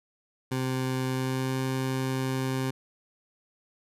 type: tone with pitch glide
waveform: 20% pulse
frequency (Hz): 129.9 to 131.49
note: C3 to C3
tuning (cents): -12 to +9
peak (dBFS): -22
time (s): 0.51-2.71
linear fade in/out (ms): 10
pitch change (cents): +21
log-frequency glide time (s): 1.09-1.57
effects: resampled to 32000 Hz